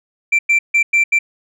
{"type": "tone bursts at uneven times", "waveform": "sine", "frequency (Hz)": 2349, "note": "D7", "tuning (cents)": 0, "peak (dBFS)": -7, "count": 5, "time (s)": [[0.32, 0.39], [0.49, 0.59], [0.74, 0.83], [0.93, 1.04], [1.12, 1.19]], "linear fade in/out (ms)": 10, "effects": ["tanh soft clip ceiling -9 dBFS"]}